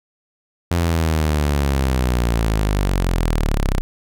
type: linear sweep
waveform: sawtooth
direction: down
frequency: 86.8 to 30.87 Hz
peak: -12 dBFS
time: 0.71-3.81 s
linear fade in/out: 0 ms
effects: none